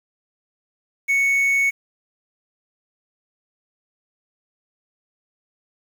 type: tone with quantisation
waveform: triangle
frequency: 2217 Hz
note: C#7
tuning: in tune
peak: -14 dBFS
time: 1.08-1.71 s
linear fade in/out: 20 ms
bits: 7
effects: none